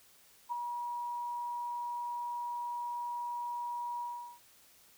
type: tone with ADSR envelope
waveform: sine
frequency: 960 Hz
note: B5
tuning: 49 cents flat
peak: -30 dBFS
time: 0.49-4.4 s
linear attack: 33 ms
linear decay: 4 ms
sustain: -5 dB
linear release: 390 ms
effects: white hiss -62 dBFS RMS until 4.97 s